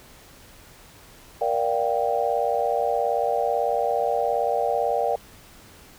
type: chord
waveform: sine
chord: G minor seventh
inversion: first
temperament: just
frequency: 470.4 / 588 / 705.6 / 784 Hz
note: Bb4 / D5 / F5 / G5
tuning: +16 / +2 / +18 / 0 cents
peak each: -26 dBFS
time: 1.41-5.16 s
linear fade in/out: 5 ms
effects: pink hiss -49 dBFS RMS until 5.98 s